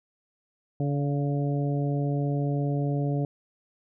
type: harmonic tone with a mistuned harmonic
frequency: 143 Hz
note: D3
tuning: 46 cents flat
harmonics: 1 / 2 / 3 / 4 / 5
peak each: -25 / -31 / -35 / -37 / -39 dBFS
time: 0.8-3.25 s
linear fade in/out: 2 ms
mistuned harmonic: 5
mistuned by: -26 cents
effects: none